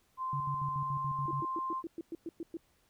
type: tone with pitch glide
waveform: sine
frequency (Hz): 1040 to 1049.1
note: C6 to C6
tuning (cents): -11 to +4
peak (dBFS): -33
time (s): 0.17-1.83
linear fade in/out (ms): 50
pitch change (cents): +15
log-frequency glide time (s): 0.72-0.99
type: tone with tremolo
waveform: sine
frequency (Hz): 140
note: C#3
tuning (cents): +18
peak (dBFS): -34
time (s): 0.33-1.43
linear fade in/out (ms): 2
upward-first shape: square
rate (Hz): 7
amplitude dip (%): 70
type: tone bursts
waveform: sine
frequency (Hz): 332.2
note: E4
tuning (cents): +13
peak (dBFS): -36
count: 10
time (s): 1.28-2.57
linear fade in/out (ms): 2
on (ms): 30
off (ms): 110
effects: pink hiss -71 dBFS RMS until 2.89 s